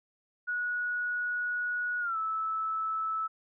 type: tone with pitch glide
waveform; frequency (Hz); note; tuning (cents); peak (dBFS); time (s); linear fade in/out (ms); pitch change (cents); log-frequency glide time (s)
sine; 1460 to 1308.2; F#6 to E6; -24 to -14; -29; 0.47-3.28; 20; -190; 2-2.17
effects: none